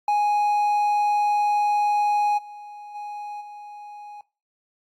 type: tone with level steps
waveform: triangle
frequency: 830 Hz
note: G#5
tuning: 1 cent flat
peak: -16 / -35 / -29 / -35 dBFS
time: 0.08-4.21 s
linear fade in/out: 2 ms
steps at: 2.37 / 2.94 / 3.4 s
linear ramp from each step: 20 ms
effects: noise-tail reverb RT60 0.3 s tail -20 dB re dry + AAC 64 kbps